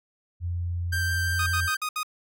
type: tone with pitch glide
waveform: sine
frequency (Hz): 87 to 86.35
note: F2 to F2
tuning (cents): -6 to -19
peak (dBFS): -26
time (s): 0.4-1.7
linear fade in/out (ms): 50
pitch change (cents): -13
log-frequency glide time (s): 0.76-1.21
type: tone with vibrato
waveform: 45% pulse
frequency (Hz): 1571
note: G6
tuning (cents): +3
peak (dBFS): -26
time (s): 0.92-1.77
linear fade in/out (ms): 10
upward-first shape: sine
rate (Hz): 5.9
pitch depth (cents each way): 9
type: tone bursts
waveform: sawtooth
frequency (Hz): 1243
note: D#6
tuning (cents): -2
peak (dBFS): -23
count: 5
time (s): 1.39-2.032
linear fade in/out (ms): 5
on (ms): 74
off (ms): 68
effects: none